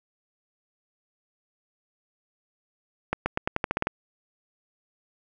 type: accelerating click train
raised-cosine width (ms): 0.5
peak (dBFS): -9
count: 10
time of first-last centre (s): 3.13-3.87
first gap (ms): 130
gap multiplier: 0.88
effects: none